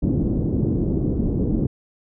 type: low-pass noise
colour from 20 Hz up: white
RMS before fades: -21 dBFS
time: 0.02-1.67 s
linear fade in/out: 10 ms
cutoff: 320 Hz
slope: 24 dB/octave
effects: none